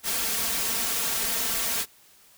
white noise with comb filter, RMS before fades -27 dBFS, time 0.03-1.86 s, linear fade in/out 50 ms, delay 4.4 ms, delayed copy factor +0.7, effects white hiss -56 dBFS RMS until 2.37 s

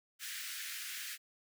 pink high-pass noise, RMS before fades -43 dBFS, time 0.19-1.18 s, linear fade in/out 50 ms, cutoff 1500 Hz, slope 48 dB/octave, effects none

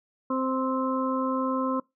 harmonic tone, 261.6 Hz, C4, in tune, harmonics 1 / 2 / 4 / 5, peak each -27 / -31 / -30 / -35 dBFS, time 0.3-1.8 s, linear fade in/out 5 ms, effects noise-tail reverb RT60 0.2 s tail -24 dB re dry

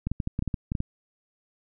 clicks, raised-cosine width 5 ms, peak -15 dBFS, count 11, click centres 0.07 / 0.116 / 0.202 / 0.274 / 0.391 / 0.424 / 0.477 / 0.542 / 0.719 / 0.752 / 0.804 s, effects none

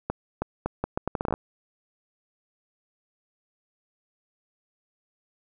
accelerating click train, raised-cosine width 1 ms, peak -12 dBFS, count 13, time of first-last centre 0.1-1.339 s, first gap 320 ms, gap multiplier 0.75, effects none

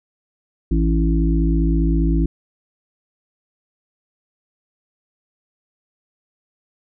harmonic tone, 55 Hz, A1, in tune, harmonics 1 / 3 / 5 / 6, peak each -16 / -21 / -23 / -24 dBFS, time 0.71-2.26 s, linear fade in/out 5 ms, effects none

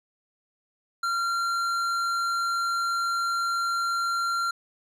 sine tone with tanh clipping, 1377 Hz, F6, 25 cents flat, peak -26 dBFS, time 1.03-4.51 s, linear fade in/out 5 ms, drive 13 dB, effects none

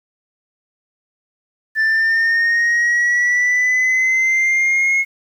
sine linear sweep, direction up, 1760 to 2171 Hz, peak -10 dBFS, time 1.75-5.05 s, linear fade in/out 50 ms, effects tanh soft clip ceiling -12 dBFS + 8-bit

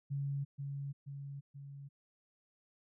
sine tone with echo, 140 Hz, C#3, 18 cents sharp, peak -34 dBFS, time 0.1-0.45 s, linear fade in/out 20 ms, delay 480 ms, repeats 3, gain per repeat -4 dB, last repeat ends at 1.89 s, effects none

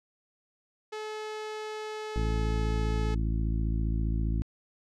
sawtooth tone, 430 Hz, A4, 40 cents flat, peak -31 dBFS, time 0.92-3.15 s, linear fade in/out 10 ms
harmonic tone, 55 Hz, A1, in tune, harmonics 1 / 2 / 3 / 4 / 5 / 6, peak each -27 / -33 / -37 / -39 / -41 / -43 dBFS, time 2.16-4.42 s, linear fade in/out 0 ms
effects low-pass 6000 Hz 12 dB/octave

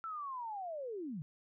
sine linear sweep, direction down, 1345 to 136.4 Hz, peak -39 dBFS, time 0.04-1.22 s, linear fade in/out 0 ms, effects none

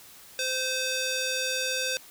square tone with band-pass filter, 517 Hz, C5, 21 cents flat, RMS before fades -29 dBFS, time 0.39-1.97 s, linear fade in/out 0 ms, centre 4800 Hz, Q 0.87, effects white hiss -50 dBFS RMS until 2.1 s

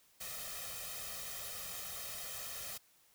white noise with comb filter, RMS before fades -44 dBFS, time 0.2-2.78 s, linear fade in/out 10 ms, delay 1.6 ms, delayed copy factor +0.9, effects white hiss -68 dBFS RMS until 3.14 s

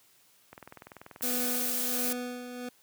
click train, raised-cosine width 0.5 ms, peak -30 dBFS, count 23, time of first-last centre 0.53-1.598 s, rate 20.6 Hz
blue noise, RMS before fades -31 dBFS, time 1.22-2.13 s, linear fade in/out 5 ms
25% pulse tone with tremolo, 246.9 Hz, B3, in tune, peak -29 dBFS, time 1.23-2.69 s, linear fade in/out 5 ms, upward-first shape sine, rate 1.4 Hz, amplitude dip 55%
effects white hiss -63 dBFS RMS until 2.82 s + high-pass 80 Hz 12 dB/octave

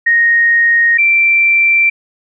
sine tone pair in turn, 1864.7 / 2349 Hz, A#6 / D7, 0 / 0 cents, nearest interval major third, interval 400 cents, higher second, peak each -7 dBFS, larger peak neither, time 0.06-0.98 / 0.98-1.9 s, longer neither, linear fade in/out 10 ms, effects none

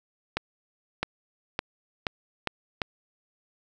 accelerating click train, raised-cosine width 0.3 ms, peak -10 dBFS, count 6, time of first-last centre 0.37-2.818 s, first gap 660 ms, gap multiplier 0.85, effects none

